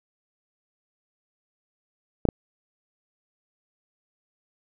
clicks, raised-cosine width 2 ms, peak -7 dBFS, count 2, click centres 2.253 / 2.288 s, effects none

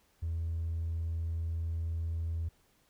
sine tone with hard clipping, 82.41 Hz, E2, in tune, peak -32 dBFS, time 0.22-2.49 s, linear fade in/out 10 ms, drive 1 dB, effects pink hiss -69 dBFS RMS until 2.89 s

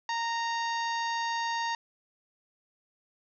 harmonic tone, 927 Hz, A#5, 10 cents flat, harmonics 1 / 2 / 3 / 4 / 5 / 6 / 7, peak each -30 / -35 / -43 / -42 / -42 / -47 / -47 dBFS, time 0.09-1.75 s, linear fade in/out 2 ms, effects none

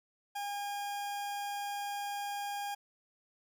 40% pulse tone, 812 Hz, G#5, 39 cents flat, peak -35 dBFS, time 0.35-2.75 s, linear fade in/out 10 ms, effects 12-bit

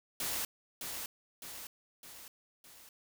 white noise with echo, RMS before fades -36 dBFS, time 0.2-0.45 s, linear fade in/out 2 ms, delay 610 ms, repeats 4, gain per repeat -5 dB, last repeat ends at 2.89 s, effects none

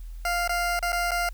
20% pulse tone with dropouts, 698.5 Hz, F5, in tune, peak -19 dBFS, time 0.25-1.29 s, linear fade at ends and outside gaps 2 ms, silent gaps 0.477-0.493 / 0.792-0.826 / 0.921-0.928 / 1.109-1.116 s, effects added 41 Hz sine -35 dBFS peak until 1.33 s + white hiss -60 dBFS RMS until 1.33 s

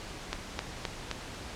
click train, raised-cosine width 0.2 ms, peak -14 dBFS, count 4, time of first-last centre 0.33-1.113 s, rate 3.83 Hz, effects pink hiss -42 dBFS RMS until 1.55 s + low-pass 7000 Hz 12 dB/octave

